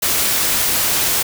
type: noise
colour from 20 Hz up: white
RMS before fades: -17 dBFS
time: 0.02-1.23 s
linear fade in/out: 10 ms
effects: none